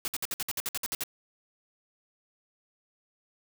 white noise bursts, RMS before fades -32 dBFS, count 12, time 0.05-1.036 s, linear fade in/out 0 ms, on 29 ms, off 58 ms, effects none

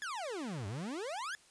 40% pulse exponential two-way sweep, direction down then up, 1760 to 93.6 to 1760 Hz, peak -37 dBFS, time 0.02-1.35 s, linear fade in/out 0 ms, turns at 0.67 s, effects white hiss -63 dBFS RMS until 1.5 s + resampled to 22050 Hz

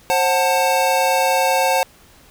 square chord, F# diminished, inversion second, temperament just, 532.8 / 740 / 888 Hz, C5 / F#5 / A5, +31 / 0 / +16 cents, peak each -20 dBFS, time 0.1-1.83 s, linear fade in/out 0 ms, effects pink hiss -49 dBFS RMS until 2.3 s

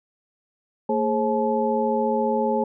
sine tone cluster, 227 / 420.5 / 535 / 861 Hz, A#3 / G#4 / C5 / A5, -46 / +22 / +38 / -38 cents, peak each -25 dBFS, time 0.89-2.64 s, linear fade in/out 5 ms, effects none

